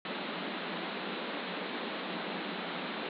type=band-pass noise; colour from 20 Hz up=pink; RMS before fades=-38 dBFS; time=0.05-3.09 s; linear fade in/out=2 ms; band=170 to 4100 Hz; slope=96 dB/octave; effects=none